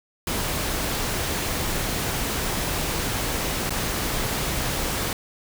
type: noise with dropouts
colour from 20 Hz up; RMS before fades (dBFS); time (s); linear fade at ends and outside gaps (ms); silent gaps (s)
pink; -26; 0.27-5.13; 2; 3.695-3.705
effects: none

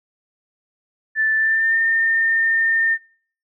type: tone with pitch glide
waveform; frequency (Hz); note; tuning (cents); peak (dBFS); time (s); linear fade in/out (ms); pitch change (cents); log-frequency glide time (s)
sine; 1760 to 1813.7; A6 to A#6; 0 to -48; -15; 1.15-2.98; 50; +52; 1.36-1.77
effects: noise-tail reverb RT60 0.5 s tail -23 dB re dry

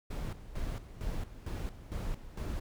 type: noise with tremolo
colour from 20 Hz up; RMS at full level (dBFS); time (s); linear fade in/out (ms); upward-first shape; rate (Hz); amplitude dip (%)
brown; -36; 0.1-2.6; 10; square; 2.2; 75
effects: none

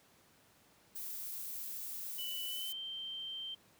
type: noise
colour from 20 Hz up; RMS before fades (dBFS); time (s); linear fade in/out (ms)
violet; -43; 0.95-2.73; 10
type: tone with pitch glide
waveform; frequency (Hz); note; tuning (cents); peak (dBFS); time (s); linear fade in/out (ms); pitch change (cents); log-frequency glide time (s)
sine; 2978 to 3133; F#7 to G7; +11 to -2; -40; 2.18-3.55; 10; +87; 2.49-2.78
effects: pink hiss -66 dBFS RMS until 3.79 s + high-pass 100 Hz 12 dB/octave

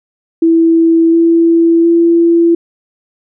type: tone with pitch steps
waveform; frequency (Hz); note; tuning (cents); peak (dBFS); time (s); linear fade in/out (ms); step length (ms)
sine; 329.6 / 333.4 / 337.3; E4 / E4 / E4; 0 / +20 / +40; -5; 0.42-2.55; 5; 710
effects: none

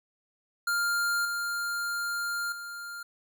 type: tone with level steps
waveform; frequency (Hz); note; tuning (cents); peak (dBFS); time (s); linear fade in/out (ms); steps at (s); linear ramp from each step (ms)
square; 1400; F6; +4; -26 / -30 / -38; 0.67-3.03; 5; 1.25 / 2.52; 2
effects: none

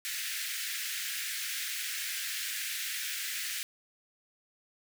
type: high-pass noise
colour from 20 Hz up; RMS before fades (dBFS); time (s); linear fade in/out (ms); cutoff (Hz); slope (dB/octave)
pink; -36; 0.05-3.63; 0; 1600; 48
effects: none

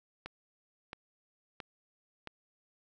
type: click train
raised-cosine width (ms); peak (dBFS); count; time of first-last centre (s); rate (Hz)
0.3; -25; 4; 0.26-2.273; 1.49
effects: none

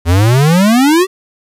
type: exponential sweep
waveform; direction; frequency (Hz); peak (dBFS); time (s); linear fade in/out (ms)
square; up; 80.8 to 392; -7; 0.05-1.07; 50
effects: resampled to 32000 Hz + 8-bit

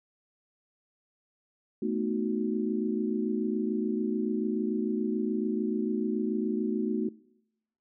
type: chord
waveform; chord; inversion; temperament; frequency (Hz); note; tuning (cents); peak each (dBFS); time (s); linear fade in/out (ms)
sine; B dominant seventh; third; equal; 220 / 246.9 / 311.1 / 370; A3 / B3 / D#4 / F#4; 0 / 0 / 0 / 0; -31 / -34 / -34 / -32; 1.82-7.09; 5
effects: noise-tail reverb RT60 0.9 s tail -23 dB re dry

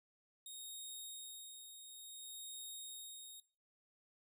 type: tone with tremolo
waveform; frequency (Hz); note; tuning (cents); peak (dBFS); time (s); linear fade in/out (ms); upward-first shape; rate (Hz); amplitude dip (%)
15% pulse; 3729; A#7; 0; -39; 0.46-3.4; 2; sine; 0.57; 50
effects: noise-tail reverb RT60 0.4 s tail -21 dB re dry

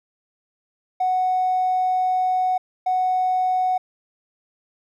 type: tone bursts at uneven times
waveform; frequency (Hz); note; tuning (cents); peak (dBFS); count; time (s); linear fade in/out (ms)
triangle; 740; F#5; 0; -14; 2; 1-2.58 / 2.86-3.78; 10
effects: tanh soft clip ceiling -15 dBFS

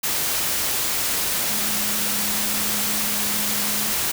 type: tone in noise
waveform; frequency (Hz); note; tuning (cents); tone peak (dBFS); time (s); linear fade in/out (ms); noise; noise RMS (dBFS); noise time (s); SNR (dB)
sine; 207.7; G#3; 0; -33; 1.49-3.93; 10; white; -23; 0.03-4.12; -13
effects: none

